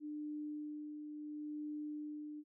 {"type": "tone with tremolo", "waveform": "sine", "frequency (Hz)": 299.6, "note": "D4", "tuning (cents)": 35, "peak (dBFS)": -40, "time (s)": [0, 2.44], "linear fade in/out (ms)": 50, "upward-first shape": "sine", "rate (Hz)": 0.72, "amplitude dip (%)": 40, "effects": []}